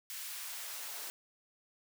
white noise with high-pass filter sweep, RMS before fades -43 dBFS, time 0.1-1.1 s, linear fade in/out 0 ms, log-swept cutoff 1800 to 380 Hz, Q 0.8, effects none

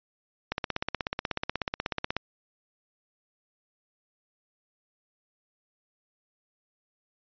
click train, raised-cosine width 0.3 ms, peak -12 dBFS, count 28, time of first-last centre 0.52-2.166 s, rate 16.4 Hz, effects resampled to 11025 Hz

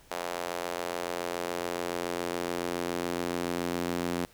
sawtooth tone with high-pass filter sweep, 87.1 Hz, F2, 4 cents flat, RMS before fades -33 dBFS, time 0.11-4.25 s, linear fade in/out 0 ms, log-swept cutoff 600 to 250 Hz, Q 1.4, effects pink hiss -58 dBFS RMS until 4.33 s

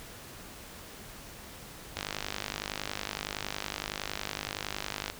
click train, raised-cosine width 0.2 ms, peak -15 dBFS, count 160, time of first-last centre 1.97-5.1 s, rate 50.8 Hz, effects pink hiss -47 dBFS RMS until 5.19 s

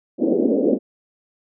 pink band-pass noise, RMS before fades -18 dBFS, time 0.18-0.79 s, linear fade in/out 50 ms, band 220 to 540 Hz, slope 48 dB/octave, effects none

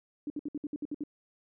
sine tone bursts, 294.3 Hz, D4, 4 cents sharp, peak -32 dBFS, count 9, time 0.27-1.037 s, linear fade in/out 2 ms, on 31 ms, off 61 ms, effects none

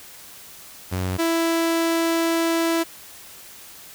sawtooth tone pair in turn, 92.5 / 331.2 Hz, F#2 / E4, 0 / +8 cents, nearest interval octave + minor seventh, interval 2208 cents, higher second, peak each -19 / -15 dBFS, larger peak second, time 0.91-1.18 / 1.18-2.84 s, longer second, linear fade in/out 20 ms, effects white hiss -43 dBFS RMS until 3.94 s

